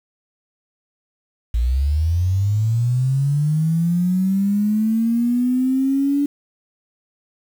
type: linear sweep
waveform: sine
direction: up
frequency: 55.4 to 288 Hz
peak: -15 dBFS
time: 1.54-6.26 s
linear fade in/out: 5 ms
effects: 7-bit